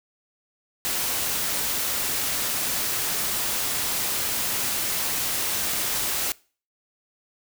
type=noise; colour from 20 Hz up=white; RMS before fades=-26 dBFS; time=0.85-6.32 s; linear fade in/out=0 ms; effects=noise-tail reverb RT60 0.4 s tail -23 dB re dry